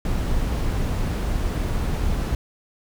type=noise; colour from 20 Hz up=brown; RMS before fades=-23 dBFS; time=0.05-2.35 s; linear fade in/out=2 ms; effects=none